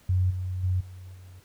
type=tone with level steps; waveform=sine; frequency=91.9 Hz; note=F#2; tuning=11 cents flat; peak=-20 / -28 / -22 / -40 / -44 dBFS; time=0.09-1.4 s; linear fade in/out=5 ms; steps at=0.3 / 0.63 / 0.8 / 1.14 s; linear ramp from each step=10 ms; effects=pink hiss -59 dBFS RMS until 1.44 s